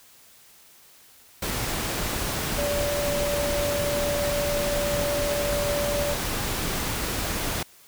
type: tone in noise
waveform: sine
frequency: 579 Hz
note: D5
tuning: 25 cents flat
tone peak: -25 dBFS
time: 2.58-6.14 s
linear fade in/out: 5 ms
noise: pink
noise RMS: -28 dBFS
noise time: 1.42-7.63 s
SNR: 0 dB
effects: white hiss -53 dBFS RMS until 7.87 s